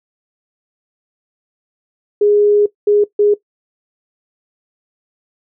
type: tone bursts at uneven times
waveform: sine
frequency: 413.7 Hz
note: G#4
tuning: 7 cents flat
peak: -8 dBFS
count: 3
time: 2.21-2.66 / 2.87-3.04 / 3.19-3.34 s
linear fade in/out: 5 ms
effects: noise-tail reverb RT60 0.1 s tail -17 dB re dry